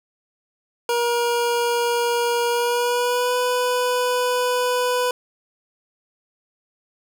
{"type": "tone with pitch glide", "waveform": "25% pulse", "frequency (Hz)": [475.1, 496.4], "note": ["A#4", "B4"], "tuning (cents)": [33, 9], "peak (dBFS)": -15, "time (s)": [0.89, 5.11], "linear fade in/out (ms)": 2, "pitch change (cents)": 76, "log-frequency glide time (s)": [2.49, 3.36], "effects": []}